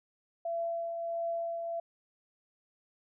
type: tone with tremolo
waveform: sine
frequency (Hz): 674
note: E5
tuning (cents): +38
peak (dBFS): -30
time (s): 0.45-1.8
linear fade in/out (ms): 5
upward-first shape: triangle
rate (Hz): 1.5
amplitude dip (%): 40
effects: none